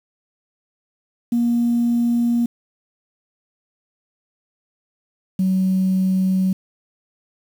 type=tone pair in turn; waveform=sine; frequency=236.9 / 188.03 Hz; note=A#3 / F#3; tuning=+28 / +28 cents; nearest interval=major third; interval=400 cents; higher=first; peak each=-14 dBFS; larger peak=neither; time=1.32-2.46 / 5.39-6.53 s; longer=neither; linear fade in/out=5 ms; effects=tanh soft clip ceiling -11 dBFS + 7-bit